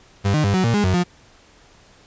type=tone with pitch steps; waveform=35% pulse; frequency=99.5 / 152.6 / 100 / 186.2 / 116.1 / 206.3 / 92.6 / 177.6 Hz; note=G2 / D#3 / G2 / F#3 / A#2 / G#3 / F#2 / F3; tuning=+26 / -33 / +35 / +11 / -7 / -11 / +2 / +29 cents; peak=-14 dBFS; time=0.24-1.04 s; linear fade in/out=20 ms; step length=100 ms; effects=pink hiss -51 dBFS RMS until 2.06 s + resampled to 16000 Hz